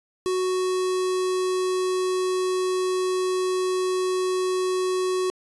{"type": "tone with notch filter", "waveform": "square", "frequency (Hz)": 370, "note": "F#4", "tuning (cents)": 0, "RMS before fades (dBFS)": -24, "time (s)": [0.26, 5.3], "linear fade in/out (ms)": 0, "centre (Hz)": 2100, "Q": 1.7, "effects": ["resampled to 24000 Hz"]}